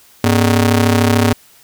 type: ring-modulated tone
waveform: sawtooth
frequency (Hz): 169.7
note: F3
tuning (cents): -49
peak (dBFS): -3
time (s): 0.24-1.33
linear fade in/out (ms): 2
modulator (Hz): 68.1
effects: white hiss -47 dBFS RMS until 1.63 s